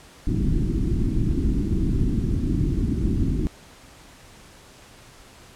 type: low-pass noise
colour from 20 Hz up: pink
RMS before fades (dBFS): -22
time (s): 0.27-3.47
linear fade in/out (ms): 0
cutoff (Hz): 340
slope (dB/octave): 48
effects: pink hiss -48 dBFS RMS until 5.55 s + low-pass 10000 Hz 12 dB/octave